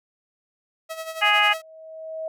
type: tone with tremolo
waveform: sawtooth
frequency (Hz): 645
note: E5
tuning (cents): -38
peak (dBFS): -25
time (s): 0.89-1.62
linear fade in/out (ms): 20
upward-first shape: sine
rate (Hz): 11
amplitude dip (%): 65
type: tone with exponential growth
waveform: sine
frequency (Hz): 639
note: D#5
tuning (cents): +46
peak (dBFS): -26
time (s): 0.94-2.28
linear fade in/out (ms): 2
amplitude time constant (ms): 290
type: harmonic tone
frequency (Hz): 415.3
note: G#4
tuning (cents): 0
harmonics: 2 / 3 / 4 / 5 / 6 / 7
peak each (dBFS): -23 / -23 / -23 / -23 / -23 / -23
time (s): 1.21-1.54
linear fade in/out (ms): 20
effects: none